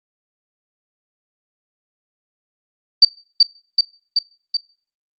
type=tone with echo; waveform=sine; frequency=4625 Hz; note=D8; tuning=27 cents flat; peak=-3 dBFS; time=3.02-3.05 s; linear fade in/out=5 ms; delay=380 ms; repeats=4; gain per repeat=-3 dB; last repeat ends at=4.57 s; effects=noise-tail reverb RT60 0.4 s tail -20 dB re dry + Opus 32 kbps